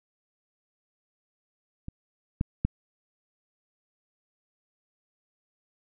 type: clicks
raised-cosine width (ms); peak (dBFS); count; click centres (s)
5; -24 / -13 / -11; 3; 1.884 / 2.411 / 2.65
effects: none